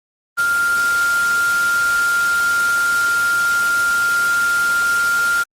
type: tone in noise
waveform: sine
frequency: 1396.9 Hz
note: F6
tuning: in tune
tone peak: -14 dBFS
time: 0.37-5.44 s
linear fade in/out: 20 ms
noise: white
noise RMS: -26 dBFS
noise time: 0.37-5.44 s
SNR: +9 dB
effects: low-pass 11000 Hz 12 dB/octave + Opus 24 kbps